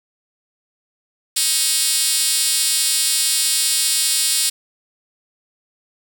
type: tone with high-pass filter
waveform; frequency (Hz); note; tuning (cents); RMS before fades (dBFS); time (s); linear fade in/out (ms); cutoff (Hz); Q
5% pulse; 315.2; D#4; +23; -18; 1.36-4.5; 10; 6000; 2
effects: none